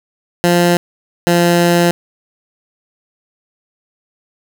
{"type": "tone pair in turn", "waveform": "15% pulse", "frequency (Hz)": [174.3, 172.9], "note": ["F3", "F3"], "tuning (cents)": [-3, -17], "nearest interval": "unison", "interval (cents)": 14, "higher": "first", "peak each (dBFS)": -3, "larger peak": "neither", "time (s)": [[0.44, 0.77], [1.27, 1.91]], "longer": "second", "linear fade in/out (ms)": 0, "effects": []}